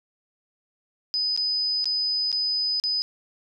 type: tone with dropouts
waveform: sine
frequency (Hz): 5000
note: D#8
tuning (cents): +8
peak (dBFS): -22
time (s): 1.14-3.02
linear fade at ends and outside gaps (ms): 0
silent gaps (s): 1.364-1.375 / 1.843-1.856 / 2.317-2.327 / 2.799-2.838
effects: none